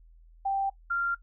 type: tone pair in turn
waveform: sine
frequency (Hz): 784 / 1387.3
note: G5 / F6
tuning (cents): 0 / -12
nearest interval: minor seventh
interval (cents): 988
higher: second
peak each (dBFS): -25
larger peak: neither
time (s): 0.45-0.7 / 0.9-1.15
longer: neither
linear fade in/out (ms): 10
effects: noise-tail reverb RT60 0.1 s tail -18 dB re dry + added 41 Hz sine -52 dBFS peak until 1.22 s